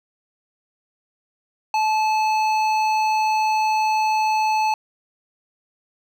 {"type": "tone with hard clipping", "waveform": "triangle", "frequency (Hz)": 867, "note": "A5", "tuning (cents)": -26, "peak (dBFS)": -19, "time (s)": [1.74, 4.74], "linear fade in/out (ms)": 2, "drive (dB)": 15, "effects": []}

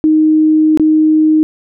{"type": "tone with dropouts", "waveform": "sine", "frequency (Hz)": 311.1, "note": "D#4", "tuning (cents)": 0, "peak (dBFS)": -6, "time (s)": [0.04, 1.43], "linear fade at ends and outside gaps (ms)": 0, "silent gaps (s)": [0.774, 0.797], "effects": []}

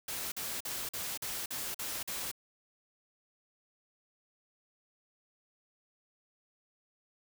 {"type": "noise bursts", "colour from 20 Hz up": "white", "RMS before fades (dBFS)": -38, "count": 8, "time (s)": [0.08, 2.315], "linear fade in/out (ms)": 5, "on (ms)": 240, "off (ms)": 45, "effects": []}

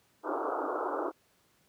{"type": "band-pass noise", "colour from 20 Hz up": "pink", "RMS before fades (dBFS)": -33, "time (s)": [0.23, 1.12], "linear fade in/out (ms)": 50, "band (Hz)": [290, 1400], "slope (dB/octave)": 96, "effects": ["pink hiss -68 dBFS RMS until 1.68 s", "high-pass 100 Hz 12 dB/octave"]}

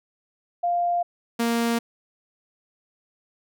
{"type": "tone pair in turn", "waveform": ["sine", "sawtooth"], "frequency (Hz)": [698.5, 233.1], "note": ["F5", "A#3"], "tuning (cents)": [0, 0], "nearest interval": "octave + perfect fifth", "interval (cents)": 1900, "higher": "first", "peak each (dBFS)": [-20, -17], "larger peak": "second", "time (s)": [[0.63, 1.03], [1.39, 1.79]], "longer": "neither", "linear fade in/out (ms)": 10, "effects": []}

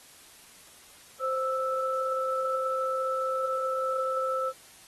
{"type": "tone pair together", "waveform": "sine", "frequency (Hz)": [523.3, 1318.6], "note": ["C5", "E6"], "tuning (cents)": [0, 0], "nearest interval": "octave + major third", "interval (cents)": 1600, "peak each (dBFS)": [-29, -29], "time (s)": [1.19, 4.53], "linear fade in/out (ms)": 50, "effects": ["white hiss -53 dBFS RMS until 4.87 s", "AAC 32 kbps"]}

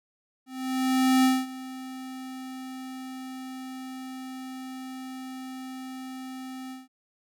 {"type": "tone with ADSR envelope", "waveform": "square", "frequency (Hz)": 259.9, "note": "C4", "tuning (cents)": -11, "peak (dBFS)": -18, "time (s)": [0.46, 6.88], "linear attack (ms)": 780, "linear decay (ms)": 220, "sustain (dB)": -19, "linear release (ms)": 170, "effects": []}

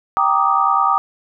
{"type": "chord", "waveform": "sine", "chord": "Eb major seventh", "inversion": "first", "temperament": "equal", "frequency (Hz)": [784, 932.3, 1174.7, 1244.5], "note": ["G5", "Bb5", "D6", "Eb6"], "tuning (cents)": [0, 0, 0, 0], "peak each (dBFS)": [-19, -21, -17, -17], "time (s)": [0.17, 0.98], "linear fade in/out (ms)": 0, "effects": []}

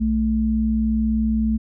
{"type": "tone pair together", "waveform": "sine", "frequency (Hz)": [61.74, 220], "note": ["B1", "A3"], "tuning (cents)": [0, 0], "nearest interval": "octave + minor seventh", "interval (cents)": 2200, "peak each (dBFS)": [-23, -18], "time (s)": [0, 1.58], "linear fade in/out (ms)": 20, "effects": []}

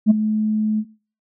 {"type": "tone with ADSR envelope", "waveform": "sine", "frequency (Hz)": 215, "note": "A3", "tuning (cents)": -40, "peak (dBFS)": -4, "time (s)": [0.06, 0.85], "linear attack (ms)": 45, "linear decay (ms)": 16, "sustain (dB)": -12, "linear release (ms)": 62, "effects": ["noise-tail reverb RT60 0.4 s tail -21 dB re dry", "tanh soft clip ceiling -6 dBFS"]}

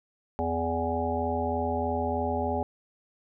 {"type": "harmonic tone", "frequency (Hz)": 83.2, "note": "E2", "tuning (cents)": 17, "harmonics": [1, 3, 5, 7, 9, 10], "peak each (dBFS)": [-33, -33, -33, -33, -33, -33], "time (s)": [0.39, 2.63], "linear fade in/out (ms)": 0, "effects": []}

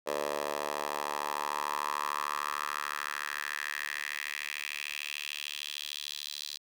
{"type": "tone with high-pass filter sweep", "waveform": "10% pulse", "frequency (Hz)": 73.42, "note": "D2", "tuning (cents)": 0, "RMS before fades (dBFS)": -36, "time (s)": [0.06, 6.58], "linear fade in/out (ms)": 20, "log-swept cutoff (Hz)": [580, 4100], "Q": 3.4, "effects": []}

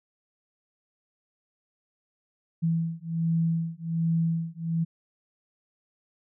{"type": "beating tone pair", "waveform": "sine", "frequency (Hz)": [164.4, 165.7], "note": ["E3", "E3"], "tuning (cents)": [-4, 9], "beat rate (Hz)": 1.3, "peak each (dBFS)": -27, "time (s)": [2.62, 4.85], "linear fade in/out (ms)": 20, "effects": []}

